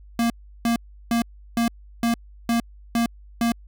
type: tone bursts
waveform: square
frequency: 233.1 Hz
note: A#3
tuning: in tune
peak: -19 dBFS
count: 8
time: 0.19-3.52 s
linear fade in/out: 2 ms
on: 110 ms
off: 350 ms
effects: added 50 Hz sine -43 dBFS peak until 3.67 s